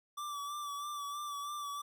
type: tone with vibrato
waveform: square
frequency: 1162 Hz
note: D6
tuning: 19 cents flat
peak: -39 dBFS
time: 0.17-1.82 s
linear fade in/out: 10 ms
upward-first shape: sine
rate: 3.1 Hz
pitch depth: 36 cents each way
effects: none